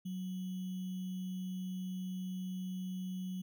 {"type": "tone with sample-and-hold", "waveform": "sine", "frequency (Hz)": 185, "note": "F#3", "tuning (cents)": 0, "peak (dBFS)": -37, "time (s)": [0.05, 3.42], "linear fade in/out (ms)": 10, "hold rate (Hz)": 3150, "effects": []}